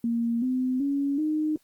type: tone with pitch steps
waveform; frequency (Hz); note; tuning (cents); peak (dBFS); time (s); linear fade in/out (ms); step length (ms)
sine; 233.1 / 255.7 / 280.4 / 307.6; A#3 / C4 / C#4 / D#4; 0 / -40 / +20 / -20; -23; 0.04-1.56; 2; 380
effects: white hiss -66 dBFS RMS until 1.63 s + Opus 24 kbps